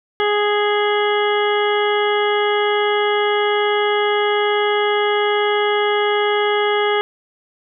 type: harmonic tone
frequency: 415.3 Hz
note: G#4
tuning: in tune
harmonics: 1 / 2 / 3 / 4 / 5 / 7 / 8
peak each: -17 / -22 / -24 / -26 / -25 / -29 / -28 dBFS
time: 0.2-7.01 s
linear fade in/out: 0 ms
effects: none